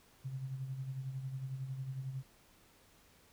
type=tone with tremolo; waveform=sine; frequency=132.7 Hz; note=C3; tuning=25 cents sharp; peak=-36 dBFS; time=0.24-2.23 s; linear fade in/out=20 ms; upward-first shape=sine; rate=11 Hz; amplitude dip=55%; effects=pink hiss -65 dBFS RMS until 3.32 s